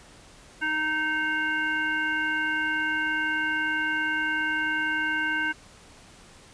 harmonic tone, 310 Hz, D#4, 6 cents flat, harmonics 1 / 3 / 5 / 7 / 9, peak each -35 / -35 / -25 / -35 / -36 dBFS, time 0.61-5.53 s, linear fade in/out 20 ms, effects pink hiss -51 dBFS RMS until 6.53 s + resampled to 22050 Hz

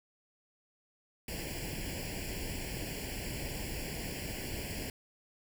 pink noise with comb filter, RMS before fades -39 dBFS, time 1.28-4.9 s, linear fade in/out 2 ms, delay 0.4 ms, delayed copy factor +1, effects none

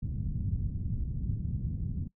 white low-pass noise, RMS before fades -33 dBFS, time 0.02-2.08 s, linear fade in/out 10 ms, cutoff 160 Hz, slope 24 dB/octave, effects noise-tail reverb RT60 0.1 s tail -21 dB re dry

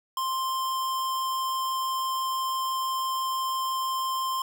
square tone, 1049 Hz, C6, 4 cents sharp, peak -27 dBFS, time 0.17-4.42 s, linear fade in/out 2 ms, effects none

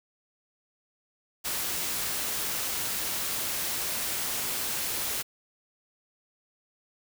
white noise, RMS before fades -31 dBFS, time 1.44-5.23 s, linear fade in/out 20 ms, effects none

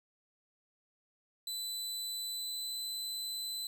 sawtooth tone with pitch glide, 4000 to 4025 Hz, B7 to B7, +21 to +32 cents, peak -34 dBFS, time 1.47-3.67 s, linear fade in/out 2 ms, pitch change +11 cents, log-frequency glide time 2.33-2.86 s, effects 11-bit

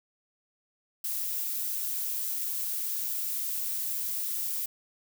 violet noise, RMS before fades -32 dBFS, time 1.04-4.66 s, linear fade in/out 5 ms, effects none

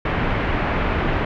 pink low-pass noise, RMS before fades -21 dBFS, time 0.05-1.25 s, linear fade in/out 5 ms, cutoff 2500 Hz, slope 24 dB/octave, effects none

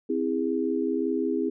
sine chord, C augmented, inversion none, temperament just, 261.6 / 327 / 408.8 Hz, C4 / E4 / G#4, 0 / -14 / -27 cents, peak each -28 dBFS, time 0.09-1.5 s, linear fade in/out 10 ms, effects none

